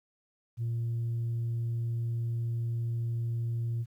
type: tone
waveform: sine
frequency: 116.6 Hz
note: A#2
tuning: 1 cent sharp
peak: -27 dBFS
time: 0.57-3.86 s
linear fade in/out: 50 ms
effects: tanh soft clip ceiling -27 dBFS + 11-bit